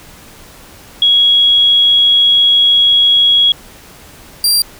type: tone pair in turn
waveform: sine / sawtooth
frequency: 3322 / 4736 Hz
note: G#7 / D8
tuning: 0 / +14 cents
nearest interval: tritone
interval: 614 cents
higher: second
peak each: -6 dBFS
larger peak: neither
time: 1.02-3.52 / 4.44-4.62 s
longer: first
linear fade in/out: 2 ms
effects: pink hiss -38 dBFS RMS until 4.79 s